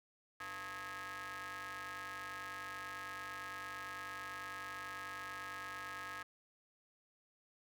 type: ring-modulated tone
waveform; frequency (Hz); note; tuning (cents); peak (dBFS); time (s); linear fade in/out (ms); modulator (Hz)
sawtooth; 191.4; G3; -41; -37; 0.4-6.23; 5; 1460
effects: none